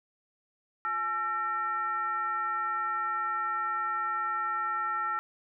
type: tone with frequency modulation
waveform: sine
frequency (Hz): 1345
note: E6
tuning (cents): +34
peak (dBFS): -28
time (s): 0.85-5.19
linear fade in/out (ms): 0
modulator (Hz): 494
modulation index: 0.69
effects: none